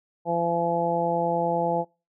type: harmonic tone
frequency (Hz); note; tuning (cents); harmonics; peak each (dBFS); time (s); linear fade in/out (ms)
170; F3; -46; 1 / 2 / 3 / 4 / 5; -31 / -32 / -27 / -28 / -27; 0.25-1.85; 50
effects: noise-tail reverb RT60 0.3 s tail -24 dB re dry